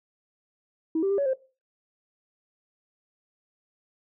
sine tone with pitch steps, 321.2 / 390.3 / 397.8 / 562 / 526 Hz, E4 / G4 / G4 / C#5 / C5, -45 / -8 / +25 / +24 / +9 cents, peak -21 dBFS, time 0.95-1.335 s, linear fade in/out 5 ms, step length 77 ms, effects noise-tail reverb RT60 0.3 s tail -17 dB re dry + tanh soft clip ceiling -18 dBFS

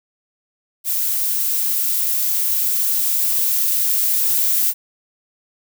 violet noise with level ramp, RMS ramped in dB -20 to -17 dBFS, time 0.84-4.74 s, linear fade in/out 50 ms, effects none

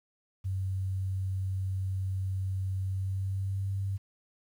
sine tone with pitch glide, 95.1 to 97.6 Hz, F#2 to G2, +48 to -7 cents, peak -29 dBFS, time 0.44-3.98 s, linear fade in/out 20 ms, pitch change +45 cents, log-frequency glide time 2.83-3.73 s, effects 10-bit

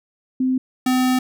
sine / square tone pair in turn, 258.3 / 255.2 Hz, C4 / C4, -22 / -43 cents, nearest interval unison, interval 21 cents, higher first, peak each -16 dBFS, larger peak neither, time 0.4-0.58 / 0.86-1.19 s, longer second, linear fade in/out 5 ms, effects none

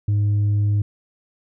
sine tone, 103.2 Hz, G#2, 10 cents flat, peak -13 dBFS, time 0.08-0.82 s, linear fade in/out 5 ms, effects tanh soft clip ceiling -15 dBFS

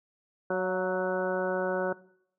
harmonic tone with a mistuned harmonic, 185.5 Hz, F#3, 5 cents sharp, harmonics 1 / 2 / 3 / 4 / 5 / 6 / 7 / 8, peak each -36 / -31 / -30 / -38 / -39 / -43 / -42 / -35 dBFS, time 0.5-1.93 s, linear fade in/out 5 ms, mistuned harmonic 4, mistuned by -38 cents, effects noise-tail reverb RT60 0.7 s tail -20 dB re dry

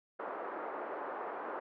pink band-pass noise, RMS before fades -41 dBFS, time 0.19-1.6 s, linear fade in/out 10 ms, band 380 to 1400 Hz, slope 24 dB/octave, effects none

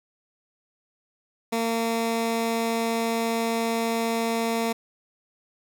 15% pulse tone, 228.7 Hz, A#3, 33 cents flat, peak -17 dBFS, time 1.52-4.73 s, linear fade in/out 10 ms, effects none

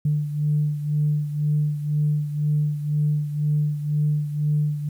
sine beating tone pair, 148.8 / 150.8 Hz, D3 / D3, +23 / +46 cents, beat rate 2 Hz, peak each -20 / -26 dBFS, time 0.05-4.89 s, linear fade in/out 5 ms, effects tanh soft clip ceiling -12 dBFS + 9-bit

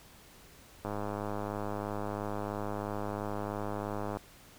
click train, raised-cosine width 1 ms, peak -22 dBFS, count 343, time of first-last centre 0.85-4.17 s, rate 103 Hz, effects pink hiss -56 dBFS RMS until 4.58 s

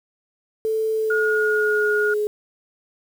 sine tone with pitch glide, 440 to 420.6 Hz, A4 to G#4, 0 to +22 cents, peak -19 dBFS, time 0.65-2.27 s, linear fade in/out 0 ms, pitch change -78 cents, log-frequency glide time 0.94-1.93 s
sine tone, 1436 Hz, F6, 48 cents sharp, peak -20 dBFS, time 1.1-2.14 s, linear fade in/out 5 ms
effects 7-bit

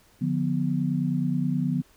sine chord, B diminished, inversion first, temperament just, 148.16 / 177.8 / 246.9 Hz, D3 / F3 / B3, +16 / +31 / 0 cents, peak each -27 dBFS, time 0.21-1.82 s, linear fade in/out 10 ms, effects pink hiss -59 dBFS RMS until 1.96 s

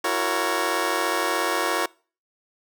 15% pulse chord, F# dominant seventh, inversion third, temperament just, 333 / 370 / 462.5 / 555 Hz, E4 / F#4 / A#4 / C#5, +18 / 0 / -14 / +2 cents, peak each -22 dBFS, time 0.04-1.86 s, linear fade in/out 5 ms, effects noise-tail reverb RT60 0.4 s tail -25 dB re dry

